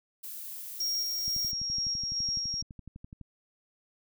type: noise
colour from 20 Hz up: violet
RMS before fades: -41 dBFS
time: 0.23-1.52 s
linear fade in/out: 10 ms
type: tone with tremolo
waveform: sine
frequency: 5588 Hz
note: F8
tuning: in tune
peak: -28 dBFS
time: 0.8-2.62 s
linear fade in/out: 5 ms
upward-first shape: square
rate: 2.2 Hz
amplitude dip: 25%
type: click train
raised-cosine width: 5 ms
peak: -32 dBFS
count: 24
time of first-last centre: 1.28-3.213 s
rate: 11.9 Hz
effects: none